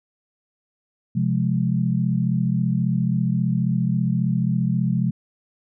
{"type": "chord", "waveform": "sine", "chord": "F minor", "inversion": "second", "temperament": "just", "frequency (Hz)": [130.96, 174.61, 209.5], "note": ["C3", "F3", "Ab3"], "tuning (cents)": [2, 0, 15], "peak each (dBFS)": [-22, -22, -24], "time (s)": [1.15, 5.11], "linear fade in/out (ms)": 10, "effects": []}